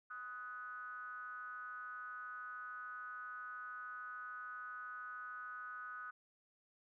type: ring-modulated tone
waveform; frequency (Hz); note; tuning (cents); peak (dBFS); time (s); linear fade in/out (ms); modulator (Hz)
triangle; 116.54; A#2; 0; -40; 0.1-6.11; 10; 1370
effects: none

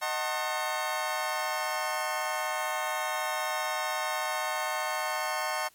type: chord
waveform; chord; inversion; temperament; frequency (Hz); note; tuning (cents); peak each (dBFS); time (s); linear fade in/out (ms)
25% pulse; D# diminished seventh; none; just; 622.3 / 746.7 / 896 / 1075.3; D#5 / F#5 / A5 / C6; 0 / +16 / +31 / +47; -31; 0.01-5.69; 20
effects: white hiss -61 dBFS RMS until 5.74 s + MP3 64 kbps

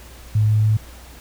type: tone with pitch steps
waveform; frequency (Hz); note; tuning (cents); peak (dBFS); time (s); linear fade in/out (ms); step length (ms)
sine; 106.7 / 107.38 / 108.06; G#2 / A2 / A2; +47 / -42 / -31; -13; 0.35-0.77; 5; 140
effects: added 60 Hz sine -40 dBFS peak until 1.2 s + pink hiss -44 dBFS RMS until 1.2 s

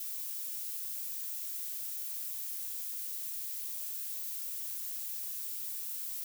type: noise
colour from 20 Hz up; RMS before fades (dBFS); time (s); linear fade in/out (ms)
violet; -39; 0-6.24; 2
effects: none

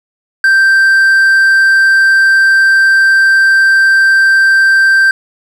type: tone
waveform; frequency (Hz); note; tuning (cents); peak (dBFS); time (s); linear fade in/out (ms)
triangle; 1568; G6; 0; -3; 0.44-5.11; 2
effects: none

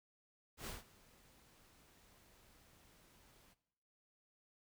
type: noise with ADSR envelope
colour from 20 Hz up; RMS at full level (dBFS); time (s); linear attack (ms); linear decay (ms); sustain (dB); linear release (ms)
pink; -45; 0.57-3.55; 100; 160; -22; 28
effects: noise-tail reverb RT60 0.9 s tail -18 dB re dry

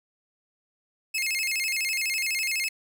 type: tone with vibrato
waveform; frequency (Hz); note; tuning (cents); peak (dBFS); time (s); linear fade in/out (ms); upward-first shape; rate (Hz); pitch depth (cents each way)
sawtooth; 2349; D7; 0; -22; 1.14-2.69; 10; square; 12; 170
effects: none

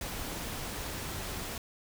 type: noise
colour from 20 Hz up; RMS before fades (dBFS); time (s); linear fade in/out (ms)
pink; -38; 0.01-1.58; 2
effects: none

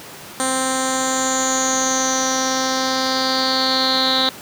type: tone with low-pass filter sweep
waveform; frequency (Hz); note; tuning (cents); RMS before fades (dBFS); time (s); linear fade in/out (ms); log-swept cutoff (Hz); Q
10% pulse; 261.6; C4; 0; -19; 0.4-4.29; 0; 8600 to 3900; 9
effects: pink hiss -36 dBFS RMS until 4.41 s + high-pass 150 Hz 12 dB/octave

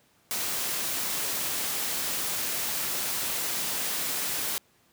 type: noise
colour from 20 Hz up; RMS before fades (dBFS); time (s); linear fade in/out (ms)
white; -30; 0.31-4.58; 0
effects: pink hiss -64 dBFS RMS until 4.92 s + high-pass 100 Hz 12 dB/octave

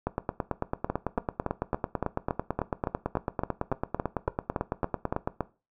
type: two click trains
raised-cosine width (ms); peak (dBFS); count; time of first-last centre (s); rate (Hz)
1; -13 / -13; 17 / 48; 0.9-5.407 / 0.07-5.275; 3.55 / 9.03
effects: noise-tail reverb RT60 0.3 s tail -17 dB re dry

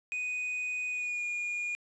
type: tone with pitch glide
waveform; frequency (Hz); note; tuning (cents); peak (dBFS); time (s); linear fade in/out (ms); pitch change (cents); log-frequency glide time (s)
triangle; 2488 to 2433; D#7 to D#7; -1 to -39; -30; 0.12-1.75; 0; -38; 0.88-1.23
effects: resampled to 22050 Hz + 10-bit

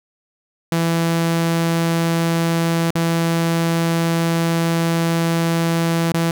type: tone with dropouts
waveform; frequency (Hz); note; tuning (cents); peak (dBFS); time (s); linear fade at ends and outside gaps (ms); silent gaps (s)
sawtooth; 166.5; E3; +18; -12; 0.72-6.31; 2; 2.906-2.953 / 6.121-6.141
effects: none

